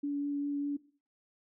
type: tone with vibrato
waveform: sine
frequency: 286.1 Hz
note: D4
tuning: 45 cents flat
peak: -30 dBFS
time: 0.03-0.77 s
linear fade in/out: 10 ms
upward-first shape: triangle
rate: 5 Hz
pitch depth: 10 cents each way
effects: noise-tail reverb RT60 0.4 s tail -17 dB re dry